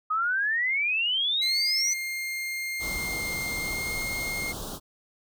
sine exponential sweep, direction up, 1239 to 6120 Hz, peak -23 dBFS, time 0.1-1.94 s, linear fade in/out 10 ms
40% pulse tone with pitch glide, 2117 to 2133 Hz, C7 to C7, +20 to +33 cents, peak -29 dBFS, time 1.41-4.53 s, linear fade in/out 20 ms, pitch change +13 cents, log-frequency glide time 3.59-3.88 s
pink band-stop noise, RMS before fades -36 dBFS, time 2.79-4.8 s, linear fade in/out 50 ms, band 1400 to 3200 Hz, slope 48 dB/octave
effects none

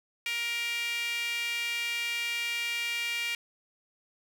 sawtooth tone with high-pass filter, 470 Hz, A#4, 14 cents sharp, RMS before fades -32 dBFS, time 0.26-3.35 s, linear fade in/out 2 ms, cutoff 2400 Hz, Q 4.7, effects none

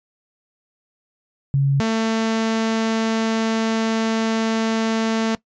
sine / sawtooth tone pair in turn, 138.59 / 223.5 Hz, C#3 / A3, 0 / +27 cents, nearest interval minor sixth, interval 827 cents, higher second, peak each -14 dBFS, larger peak neither, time 1.54-1.8 / 1.8-5.35 s, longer second, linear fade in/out 0 ms, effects noise-tail reverb RT60 0.1 s tail -20 dB re dry + resampled to 16000 Hz

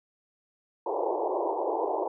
pink band-pass noise, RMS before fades -29 dBFS, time 0.86-2.08 s, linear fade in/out 5 ms, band 330 to 1000 Hz, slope 96 dB/octave, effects none

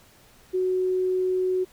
sine tone, 370 Hz, F#4, in tune, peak -21 dBFS, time 0.53-1.65 s, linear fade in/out 20 ms, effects pink hiss -55 dBFS RMS until 1.72 s

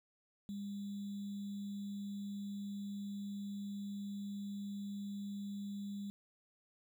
sine tone with sample-and-hold, 201.5 Hz, G3, 48 cents sharp, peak -40 dBFS, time 0.49-6.1 s, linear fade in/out 0 ms, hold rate 3675 Hz, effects none

